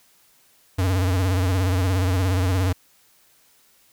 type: tone with vibrato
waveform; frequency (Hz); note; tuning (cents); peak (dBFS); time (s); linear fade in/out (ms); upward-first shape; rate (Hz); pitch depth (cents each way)
square; 92.5; F#2; 0; -19; 0.78-2.73; 10; sine; 17; 87
effects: white hiss -58 dBFS RMS until 3.92 s